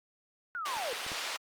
sine linear sweep, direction down, 1484 to 447.1 Hz, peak -34 dBFS, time 0.55-0.93 s, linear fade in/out 0 ms
white band-pass noise, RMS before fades -37 dBFS, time 0.65-1.37 s, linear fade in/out 10 ms, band 580 to 4300 Hz, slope 12 dB/octave
clicks, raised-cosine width 2 ms, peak -39 / -33 / -30 dBFS, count 3, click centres 0.768 / 1.065 / 1.118 s
effects Opus 48 kbps

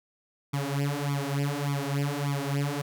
sawtooth tone with flanger, 141.8 Hz, C#3, 40 cents sharp, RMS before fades -29 dBFS, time 0.53-2.82 s, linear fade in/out 10 ms, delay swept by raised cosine 0.87 to 6.67 ms, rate 1.7 Hz, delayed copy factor +0.9, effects none

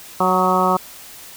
harmonic tone with a mistuned harmonic, 185.1 Hz, F#3, 1 cent sharp, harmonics 1 / 2 / 3 / 4 / 5 / 6 / 7, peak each -22 / -23 / -23 / -21 / -21 / -20 / -21 dBFS, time 0.2-0.77 s, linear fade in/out 5 ms, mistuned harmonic 7, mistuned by -29 cents, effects white hiss -39 dBFS RMS until 1.36 s

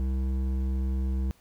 sine tone with hard clipping, 65.41 Hz, C2, in tune, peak -27 dBFS, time 0-1.31 s, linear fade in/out 0 ms, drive 10 dB, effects pink hiss -62 dBFS RMS until 1.4 s

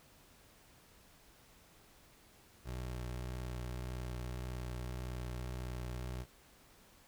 25% pulse tone with vibrato, 61.74 Hz, B1, in tune, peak -36 dBFS, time 2.64-6.26 s, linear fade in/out 50 ms, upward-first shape triangle, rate 1.8 Hz, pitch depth 19 cents each way, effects pink hiss -63 dBFS RMS until 7.07 s

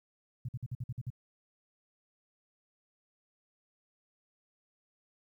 sine tone bursts, 123.47 Hz, B2, in tune, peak -34 dBFS, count 8, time 0.45-1.103 s, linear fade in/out 5 ms, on 37 ms, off 51 ms, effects 12-bit

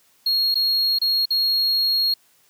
triangle tone with dropouts, 4288 Hz, C8, 42 cents sharp, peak -16 dBFS, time 0.26-2.14 s, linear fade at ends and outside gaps 5 ms, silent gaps 0.544-0.554 / 0.987-1.015 / 1.256-1.305 s, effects white hiss -59 dBFS RMS until 2.49 s + high-pass 80 Hz 12 dB/octave

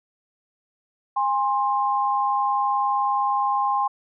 sine tone pair together, 816 / 1055.3 Hz, G#5 / C6, -31 / +14 cents, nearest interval major third, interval 445 cents, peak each -22 dBFS, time 1.16-3.88 s, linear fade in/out 10 ms, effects none

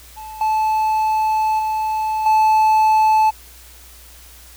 triangle tone with level steps, 870 Hz, A5, 20 cents flat, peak -29 / -13 / -16 / -9 dBFS, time 0.16-3.31 s, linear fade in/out 20 ms, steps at 0.41 / 1.59 / 2.26 s, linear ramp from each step 2 ms, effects added 60 Hz sine -44 dBFS peak until 4.56 s + white hiss -44 dBFS RMS until 4.56 s

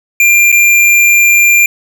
square tone with dropouts, 2386 Hz, D7, 27 cents sharp, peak -5 dBFS, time 0.2-1.66 s, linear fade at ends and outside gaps 2 ms, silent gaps 0.518-0.525 s, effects none

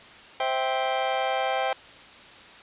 sawtooth chord, C major, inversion none, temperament just, 523.3 / 654.1 / 784.9 Hz, C5 / E5 / G5, 0 / -14 / +2 cents, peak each -25 / -26 / -22 dBFS, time 0.4-1.73 s, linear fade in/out 2 ms, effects white hiss -47 dBFS RMS until 2.62 s + resampled to 8000 Hz

